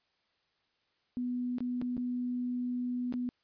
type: tone with dropouts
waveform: sine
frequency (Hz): 246.9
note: B3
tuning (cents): 0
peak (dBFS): -31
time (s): 1.17-3.29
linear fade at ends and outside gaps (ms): 0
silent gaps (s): 1.584-1.605 / 1.815-1.822 / 1.968-1.978 / 3.125-3.139
effects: white hiss -75 dBFS RMS until 3.43 s + resampled to 11025 Hz